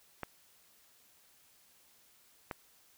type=clicks; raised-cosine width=0.5 ms; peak=-22 dBFS; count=2; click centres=0.233 / 2.512 s; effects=white hiss -65 dBFS RMS until 2.97 s